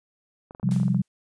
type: clicks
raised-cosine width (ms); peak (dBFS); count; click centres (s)
1; -28; 11; 0.509 / 0.549 / 0.598 / 0.63 / 0.69 / 0.72 / 0.763 / 0.8 / 0.832 / 0.881 / 0.946
type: chord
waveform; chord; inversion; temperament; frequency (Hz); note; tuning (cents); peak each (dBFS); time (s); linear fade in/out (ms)
sine; C suspended fourth; none; equal; 130.81 / 174.61 / 196; C3 / F3 / G3; 0 / 0 / 0; -24; 0.63-1.02; 10
type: noise with exponential decay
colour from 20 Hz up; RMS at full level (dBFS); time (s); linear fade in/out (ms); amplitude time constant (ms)
white; -40; 0.71-1.08; 1; 80
effects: resampled to 22050 Hz